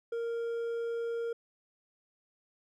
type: tone with hard clipping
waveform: triangle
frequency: 464.9 Hz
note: A#4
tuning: 5 cents flat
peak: -33 dBFS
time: 0.12-1.33 s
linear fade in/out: 5 ms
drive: 7 dB
effects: none